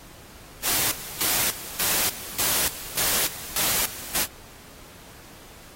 white noise with tremolo, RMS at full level -23 dBFS, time 0.62-4.27 s, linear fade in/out 50 ms, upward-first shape square, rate 1.7 Hz, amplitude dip 80%, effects pink hiss -47 dBFS RMS until 5.75 s + AAC 48 kbps

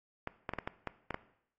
clicks, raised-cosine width 0.5 ms, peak -20 dBFS, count 8, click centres 0.274 / 0.492 / 0.536 / 0.587 / 0.675 / 0.873 / 1.107 / 1.144 s, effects noise-tail reverb RT60 0.7 s tail -17 dB re dry + AAC 32 kbps

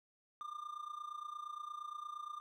triangle tone with amplitude modulation, 1200 Hz, D6, 37 cents sharp, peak -38 dBFS, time 0.41-2.4 s, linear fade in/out 0 ms, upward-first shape sine, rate 28.6 Hz, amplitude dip 80%, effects none

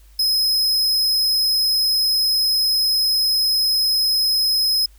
45% pulse tone, 5110 Hz, D#8, 45 cents sharp, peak -16 dBFS, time 0.19-4.86 s, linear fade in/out 5 ms, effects added 50 Hz sine -45 dBFS peak until 4.98 s + white hiss -57 dBFS RMS until 4.98 s

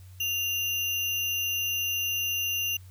sine tone with sample-and-hold, 2794 Hz, F7, in tune, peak -26 dBFS, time 0.2-2.77 s, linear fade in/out 5 ms, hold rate 8820 Hz, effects added 92 Hz sine -45 dBFS peak until 2.9 s + white hiss -60 dBFS RMS until 2.9 s

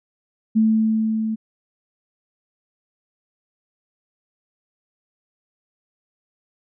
sine tone with level ramp, 220 Hz, A3, in tune, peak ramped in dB -12 to -21 dBFS, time 0.55-1.36 s, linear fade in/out 20 ms, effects none

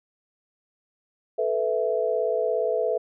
sine chord, A suspended second, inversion none, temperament equal with one note detuned, 436.7 / 493.9 / 659.3 Hz, A4 / B4 / E5, -13 / 0 / 0 cents, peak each -26 dBFS, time 1.38-2.98 s, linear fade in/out 10 ms, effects none

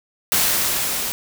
white noise with level ramp, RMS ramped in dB -17 to -25 dBFS, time 0.32-1.12 s, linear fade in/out 0 ms, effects none

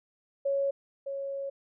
sine tone pair in turn, 554.4 / 551.8 Hz, C#5 / C#5, 0 / -8 cents, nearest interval unison, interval 8 cents, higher first, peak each -25 / -32 dBFS, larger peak first, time 0.45-0.71 / 1.06-1.5 s, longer second, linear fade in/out 10 ms, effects none

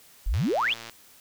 sine exponential sweep, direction up, 32.86 to 3700 Hz, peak -22 dBFS, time 0.26-0.74 s, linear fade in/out 10 ms
click train, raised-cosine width 0.2 ms, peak -22 dBFS, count 65, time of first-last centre 0.34-0.897 s, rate 115 Hz
effects white hiss -54 dBFS RMS until 1.2 s

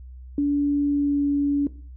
sine tone with pitch glide, 287.2 to 285.2 Hz, D4 to C#4, -39 to +49 cents, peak -18 dBFS, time 0.38-1.67 s, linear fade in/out 2 ms, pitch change -12 cents, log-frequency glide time 0.88-1.24 s, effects noise-tail reverb RT60 0.4 s tail -17 dB re dry + added 63 Hz sine -38 dBFS peak until 1.96 s

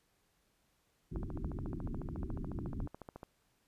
pink low-pass noise, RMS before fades -40 dBFS, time 1.11-2.88 s, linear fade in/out 20 ms, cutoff 380 Hz, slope 96 dB/octave
click train, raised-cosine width 1 ms, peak -32 dBFS, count 30, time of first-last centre 1.16-3.231 s, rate 14 Hz
effects pink hiss -75 dBFS RMS until 3.67 s + resampled to 32000 Hz

